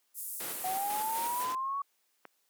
pink band-pass noise, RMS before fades -40 dBFS, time 0.14-1.47 s, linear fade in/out 50 ms, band 9600 to 16000 Hz, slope 24 dB/octave
pink noise with tremolo, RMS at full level -40 dBFS, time 0.4-1.55 s, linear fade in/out 2 ms, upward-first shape square, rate 4 Hz, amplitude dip 40%
sine linear sweep, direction up, 734 to 1131 Hz, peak -31 dBFS, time 0.64-1.82 s, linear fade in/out 5 ms
click, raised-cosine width 0.5 ms, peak -30 dBFS, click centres 2.253 s
effects white hiss -74 dBFS RMS until 2.49 s + high-pass 300 Hz 12 dB/octave

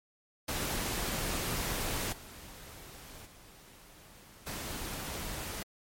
pink noise with level steps, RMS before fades -34 / -49 / -55 / -39 dBFS, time 0.48-5.63 s, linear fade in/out 5 ms, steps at 2.12 / 3.25 / 4.46 s, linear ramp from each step 10 ms, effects MP3 64 kbps

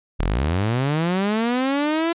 sawtooth linear sweep, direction up, 32.7 to 341.2 Hz, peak -15 dBFS, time 0.19-2.13 s, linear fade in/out 10 ms, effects resampled to 8000 Hz

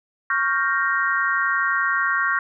sine chord, G half-diminished seventh, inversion second, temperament equal, 1108.7 / 1396.9 / 1568 / 1864.7 Hz, Db6 / F6 / G6 / Bb6, 0 / 0 / 0 / 0 cents, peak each -24 dBFS, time 0.3-2.39 s, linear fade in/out 2 ms, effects none

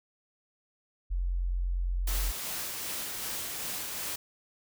sine tone, 44.37 Hz, F1, 28 cents sharp, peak -27 dBFS, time 1.1-2.32 s, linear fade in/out 20 ms
white noise with tremolo, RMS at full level -35 dBFS, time 2.07-4.16 s, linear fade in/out 5 ms, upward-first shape sine, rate 2.6 Hz, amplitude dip 25%
effects none

